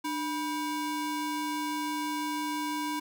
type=ring-modulated tone; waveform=square; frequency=638 Hz; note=D#5; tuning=43 cents sharp; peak=-28 dBFS; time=0.04-3 s; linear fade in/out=10 ms; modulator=339 Hz; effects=none